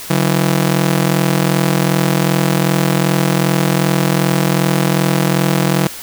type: ring-modulated tone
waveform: sawtooth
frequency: 164.81 Hz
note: E3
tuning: in tune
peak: -5 dBFS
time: 0.1-5.87 s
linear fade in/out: 2 ms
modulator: 21.3 Hz
effects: white hiss -30 dBFS RMS until 6.02 s